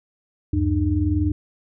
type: tone cluster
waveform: sine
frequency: 76.6 / 96.8 / 301.9 Hz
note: D#2 / G2 / D4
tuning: -27 / -21 / +48 cents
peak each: -22 dBFS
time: 0.53-1.32 s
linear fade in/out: 5 ms
effects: none